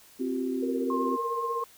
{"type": "chord", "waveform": "sine", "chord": "C suspended fourth", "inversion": "none", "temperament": "equal with one note detuned", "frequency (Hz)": [261.6, 349.2, 384.8], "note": ["C4", "F4", "G4"], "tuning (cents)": [0, 0, -32], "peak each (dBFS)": [-29, -35, -33], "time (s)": [0.19, 1.17], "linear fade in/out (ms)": 20}
{"type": "tone with tremolo", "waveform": "sine", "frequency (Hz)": 466.2, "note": "A#4", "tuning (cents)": 0, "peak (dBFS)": -28, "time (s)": [0.62, 1.64], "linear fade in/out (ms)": 10, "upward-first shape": "triangle", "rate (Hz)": 16, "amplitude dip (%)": 80}
{"type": "tone with vibrato", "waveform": "sine", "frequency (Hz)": 1064, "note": "C6", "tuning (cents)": 29, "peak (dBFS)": -29, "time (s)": [0.9, 1.64], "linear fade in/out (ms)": 2, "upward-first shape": "triangle", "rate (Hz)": 10, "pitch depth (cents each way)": 22}
{"effects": ["white hiss -55 dBFS RMS until 1.77 s"]}